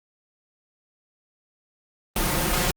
pink noise with comb filter, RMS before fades -23 dBFS, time 2.16-2.71 s, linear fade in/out 2 ms, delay 5.6 ms, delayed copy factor +0.65, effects Opus 32 kbps

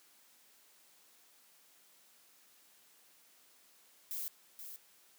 violet noise with echo, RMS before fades -40 dBFS, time 4.11-4.28 s, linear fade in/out 0 ms, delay 480 ms, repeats 1, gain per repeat -8 dB, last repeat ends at 4.76 s, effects white hiss -65 dBFS RMS until 5.18 s + high-pass 200 Hz 12 dB/octave

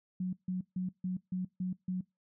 sine tone bursts, 183.6 Hz, F#3, 13 cents flat, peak -31 dBFS, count 7, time 0.2-2.01 s, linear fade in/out 5 ms, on 130 ms, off 150 ms, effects noise-tail reverb RT60 0.2 s tail -23 dB re dry

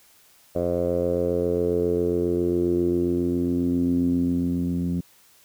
10% pulse tone with low-pass filter sweep, 87.4 Hz, F2, 2 cents sharp, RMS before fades -23 dBFS, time 0.55-5.01 s, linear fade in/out 10 ms, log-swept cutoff 590 to 210 Hz, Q 5.1, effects white hiss -56 dBFS RMS until 5.44 s

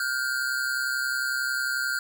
square tone pair together, 1421.9 / 1553 Hz, F6 / G6, +31 / -17 cents, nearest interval major second, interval 152 cents, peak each -29 / -29 dBFS, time 0-1.99 s, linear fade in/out 2 ms, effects none

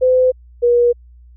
sine tone pair in turn, 510 / 480.2 Hz, C5 / B4, -44 / -49 cents, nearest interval minor second, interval 105 cents, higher first, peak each -9 dBFS, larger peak neither, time 0.01-0.32 / 0.62-0.93 s, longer neither, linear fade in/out 20 ms, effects added 60 Hz sine -40 dBFS peak until 1.36 s

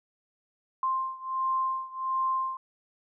sine beating tone pair, 1050 / 1051.4 Hz, C6 / C6, +6 / +8 cents, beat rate 1.4 Hz, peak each -29 / -31 dBFS, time 0.83-2.57 s, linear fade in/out 2 ms, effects none

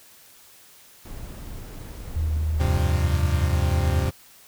brown noise, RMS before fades -36 dBFS, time 1.05-2.81 s, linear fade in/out 5 ms
sine tone with vibrato, 77.6 Hz, D#2, 4 cents flat, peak -21 dBFS, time 2.16-4.06 s, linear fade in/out 0 ms, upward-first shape sine, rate 3.9 Hz, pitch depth 22 cents each way
40% pulse chord, F suspended second, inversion none, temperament equal, 87.31 / 98 / 130.81 Hz, F2 / G2 / C3, 0 / 0 / 0 cents, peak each -26 dBFS, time 2.59-4.11 s, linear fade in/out 20 ms
effects white hiss -51 dBFS RMS until 4.47 s

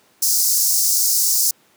pink high-pass noise, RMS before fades -17 dBFS, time 0.22-1.51 s, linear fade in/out 5 ms, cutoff 5000 Hz, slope 48 dB/octave, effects pink hiss -56 dBFS RMS until 1.76 s + high-pass 200 Hz 12 dB/octave

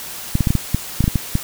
clicks, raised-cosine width 5 ms, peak -3 dBFS, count 11, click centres 0.354 / 0.407 / 0.472 / 0.505 / 0.553 / 0.746 / 1.006 / 1.041 / 1.079 / 1.157 / 1.354 s, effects white hiss -31 dBFS RMS until 1.43 s

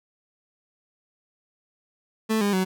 30% pulse tone with pitch steps, 220 / 202.9 / 187.15 Hz, A3 / G#3 / F#3, 0 / -40 / +20 cents, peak -18 dBFS, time 2.29-2.65 s, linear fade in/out 20 ms, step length 120 ms, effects none

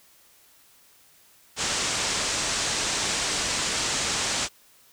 white low-pass noise, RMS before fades -27 dBFS, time 1.56-4.49 s, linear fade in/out 50 ms, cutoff 8200 Hz, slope 48 dB/octave, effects white hiss -57 dBFS RMS until 4.92 s

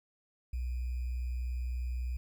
sine tone with sample-and-hold, 61.74 Hz, B1, in tune, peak -32 dBFS, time 0.53-2.17 s, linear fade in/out 5 ms, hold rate 2450 Hz, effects none

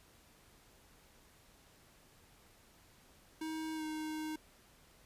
square tone with pitch glide, 316.5 to 310.7 Hz, D#4 to D#4, +30 to -2 cents, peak -39 dBFS, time 3.41-4.36 s, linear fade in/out 5 ms, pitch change -32 cents, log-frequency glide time 3.75-3.83 s, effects pink hiss -64 dBFS RMS until 5.05 s + resampled to 32000 Hz

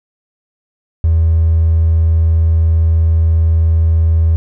triangle tone with hard clipping, 81.5 Hz, E2, 19 cents flat, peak -8 dBFS, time 1.04-4.36 s, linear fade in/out 0 ms, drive 3 dB, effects none

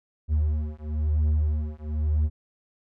triangle beating tone pair, 75.6 / 76.6 Hz, D#2 / D#2, -49 / -27 cents, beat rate 1 Hz, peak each -23 dBFS, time 0.28-2.3 s, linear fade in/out 50 ms, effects none

